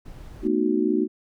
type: noise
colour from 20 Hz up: brown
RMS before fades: -40 dBFS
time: 0.05-0.48 s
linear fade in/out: 10 ms
type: chord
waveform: sine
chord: B dominant seventh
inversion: third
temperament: just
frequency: 222.2 / 246.9 / 308.7 / 370.4 Hz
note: A3 / B3 / D#4 / F#4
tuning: +17 / 0 / -14 / +2 cents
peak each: -26 / -27 / -23 / -24 dBFS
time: 0.42-1.08 s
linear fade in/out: 50 ms
effects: none